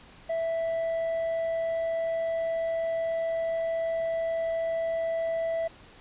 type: tone with tanh clipping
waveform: sine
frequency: 659.3 Hz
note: E5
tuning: in tune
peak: -27 dBFS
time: 0.29-5.68 s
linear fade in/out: 10 ms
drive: 4 dB
effects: pink hiss -52 dBFS RMS until 6 s + resampled to 8000 Hz